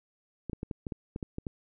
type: clicks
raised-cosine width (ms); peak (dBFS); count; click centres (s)
3; -22; 10; 0.497 / 0.532 / 0.631 / 0.712 / 0.868 / 0.922 / 1.161 / 1.228 / 1.384 / 1.468
effects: none